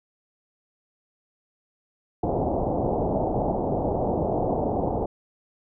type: low-pass noise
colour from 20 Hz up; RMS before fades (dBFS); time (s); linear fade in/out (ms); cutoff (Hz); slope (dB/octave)
white; -25; 2.23-5.06; 5; 800; 48
effects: none